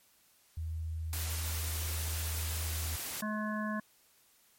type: tone with pitch glide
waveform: sine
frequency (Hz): 80.7 to 80.19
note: E2 to E2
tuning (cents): -36 to -47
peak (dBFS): -34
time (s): 0.57-2.96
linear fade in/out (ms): 5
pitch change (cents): -11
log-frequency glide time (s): 0.87-1.69
type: noise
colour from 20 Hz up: white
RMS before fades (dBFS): -39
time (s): 1.13-3.21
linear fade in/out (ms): 0
type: harmonic tone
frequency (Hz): 213.3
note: G#3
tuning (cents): +46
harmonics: 1 / 3 / 5 / 7 / 8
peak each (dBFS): -34 / -42 / -40 / -46 / -41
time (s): 3.22-3.8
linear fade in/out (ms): 5
effects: white hiss -66 dBFS RMS until 4.58 s + MP3 64 kbps